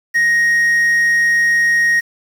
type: tone with quantisation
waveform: triangle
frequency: 1873 Hz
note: A#6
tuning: 8 cents sharp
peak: -9 dBFS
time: 0.14-2.01 s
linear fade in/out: 20 ms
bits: 6
effects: none